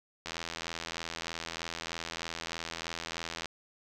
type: click train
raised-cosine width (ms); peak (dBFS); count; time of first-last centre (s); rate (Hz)
0.2; -19; 267; 0.26-3.457; 83.2
effects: none